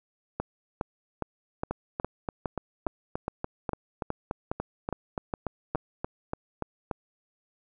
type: two click trains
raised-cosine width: 1 ms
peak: -16 / -15 dBFS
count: 19 / 14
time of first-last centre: 1.71-6.912 / 0.4-5.75 s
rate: 3.46 / 2.43 Hz
effects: none